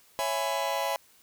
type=chord; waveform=45% pulse; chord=C# minor seventh; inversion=none; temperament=just; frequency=554.4 / 665.2 / 831.5 / 997.9 Hz; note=C#5 / E5 / G#5 / B5; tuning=0 / +16 / +2 / +18 cents; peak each=-33 dBFS; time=0.19-0.96 s; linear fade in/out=0 ms; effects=white hiss -60 dBFS RMS until 1.22 s